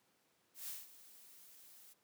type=noise with ADSR envelope; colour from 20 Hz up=blue; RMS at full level=-44 dBFS; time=0.54-1.94 s; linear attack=140 ms; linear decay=180 ms; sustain=-16 dB; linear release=18 ms; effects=pink hiss -75 dBFS RMS until 2.03 s + high-pass 200 Hz 12 dB/octave